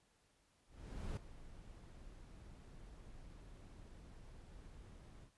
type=noise with ADSR envelope; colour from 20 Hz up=brown; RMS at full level=-42 dBFS; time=0.67-5.31 s; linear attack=500 ms; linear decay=4 ms; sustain=-14 dB; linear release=79 ms; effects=pink hiss -75 dBFS RMS until 5.37 s + resampled to 24000 Hz